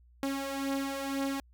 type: beating tone pair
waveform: sawtooth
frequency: 272.6 / 274.6 Hz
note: C#4 / C#4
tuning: -29 / -16 cents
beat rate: 2 Hz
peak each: -33 / -29 dBFS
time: 0.23-1.4 s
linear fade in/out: 0 ms
effects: added 60 Hz sine -57 dBFS peak until 1.53 s